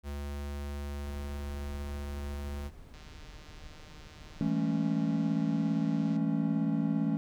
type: tone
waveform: square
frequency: 71.6 Hz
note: D2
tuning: 43 cents flat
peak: -36 dBFS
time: 0.03-2.71 s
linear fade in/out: 50 ms
type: noise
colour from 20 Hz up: brown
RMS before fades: -49 dBFS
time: 1.06-4.49 s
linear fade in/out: 0 ms
type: click train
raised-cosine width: 0.2 ms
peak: -37 dBFS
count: 491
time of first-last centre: 2.94-6.164 s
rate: 152 Hz
type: chord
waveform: triangle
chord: A major seventh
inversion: second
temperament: equal with one note detuned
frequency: 164.81 / 202.4 / 220 / 277.2 Hz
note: E3 / G#3 / A3 / C#4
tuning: 0 / -44 / 0 / 0 cents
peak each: -30 / -33 / -30 / -30 dBFS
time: 4.41-7.17 s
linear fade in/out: 0 ms
effects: none